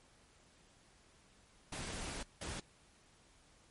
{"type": "noise bursts at uneven times", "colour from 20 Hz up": "pink", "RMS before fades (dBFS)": -43, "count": 2, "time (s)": [[1.72, 2.23], [2.41, 2.6]], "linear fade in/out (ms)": 5, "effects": ["pink hiss -66 dBFS RMS until 3.7 s", "MP3 48 kbps"]}